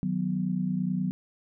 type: chord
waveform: sine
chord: B major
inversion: first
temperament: equal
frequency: 155.56 / 185 / 246.9 Hz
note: D#3 / F#3 / B3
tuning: 0 / 0 / 0 cents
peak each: -33 / -27 / -33 dBFS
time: 0.03-1.11 s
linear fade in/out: 0 ms
effects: none